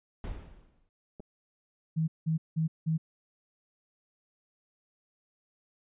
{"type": "noise with exponential decay", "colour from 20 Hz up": "brown", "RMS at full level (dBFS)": -34, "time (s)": [0.24, 0.89], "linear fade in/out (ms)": 1, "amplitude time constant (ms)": 140}
{"type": "clicks", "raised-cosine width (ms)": 2, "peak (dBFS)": -33, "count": 2, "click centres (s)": [1.198, 1.203]}
{"type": "tone bursts", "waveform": "sine", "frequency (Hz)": 160, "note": "D#3", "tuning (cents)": 49, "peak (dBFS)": -25, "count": 4, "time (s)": [1.96, 2.98], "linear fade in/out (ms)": 20, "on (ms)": 120, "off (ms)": 180}
{"effects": ["resampled to 8000 Hz"]}